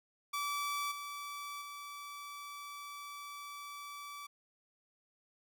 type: tone with level steps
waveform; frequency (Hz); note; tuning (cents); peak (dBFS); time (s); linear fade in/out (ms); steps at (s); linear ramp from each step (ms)
sawtooth; 1155; D6; -29; -31 / -38 / -41; 0.33-4.27; 10; 0.91 / 1.61; 10
effects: none